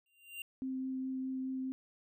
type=tone with exponential growth; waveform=square; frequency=2781 Hz; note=F7; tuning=8 cents flat; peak=-39 dBFS; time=0.06-0.42 s; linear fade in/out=2 ms; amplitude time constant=78 ms
type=tone with vibrato; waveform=sine; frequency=261.6 Hz; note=C4; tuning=in tune; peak=-35 dBFS; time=0.62-1.72 s; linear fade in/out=0 ms; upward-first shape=triangle; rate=4.8 Hz; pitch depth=9 cents each way
effects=none